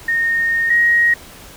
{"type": "tone pair in turn", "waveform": "sine", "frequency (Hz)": [1844, 1883.8], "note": ["A#6", "A#6"], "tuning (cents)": [-19, 18], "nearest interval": "unison", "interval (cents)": 37, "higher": "second", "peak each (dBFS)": [-14, -10], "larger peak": "second", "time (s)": [[0.08, 0.7], [0.7, 1.14]], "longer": "first", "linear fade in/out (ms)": 5, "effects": ["pink hiss -39 dBFS RMS until 1.56 s"]}